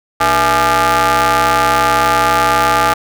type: ring-modulated tone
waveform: sawtooth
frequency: 179.3 Hz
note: F3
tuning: 46 cents sharp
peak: -3 dBFS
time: 0.2-2.94 s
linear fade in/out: 10 ms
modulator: 1020 Hz
effects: none